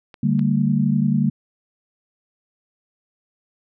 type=clicks; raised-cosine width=0.3 ms; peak=-24 dBFS; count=2; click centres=0.142 / 0.393 s
type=chord; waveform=sine; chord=G minor; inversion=second; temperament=equal with one note detuned; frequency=146.83 / 196 / 227.4 Hz; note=D3 / G3 / Bb3; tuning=0 / 0 / -43 cents; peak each=-20 dBFS; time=0.23-1.3 s; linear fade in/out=5 ms
effects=none